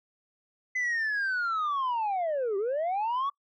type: linear two-way sweep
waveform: sine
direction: down then up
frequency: 2036 to 379.4 to 1147 Hz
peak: -24 dBFS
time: 0.75-3.3 s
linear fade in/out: 10 ms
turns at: 2.57 s
effects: noise-tail reverb RT60 0.1 s tail -25 dB re dry + tanh soft clip ceiling -25 dBFS